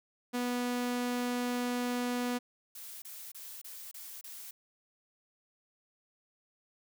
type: tone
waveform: sawtooth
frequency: 245.2 Hz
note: B3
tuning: 12 cents flat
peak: -27 dBFS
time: 0.33-2.39 s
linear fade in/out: 20 ms
type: noise bursts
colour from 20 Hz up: blue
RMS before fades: -46 dBFS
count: 6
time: 2.75-4.51 s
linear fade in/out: 5 ms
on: 270 ms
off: 28 ms
effects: none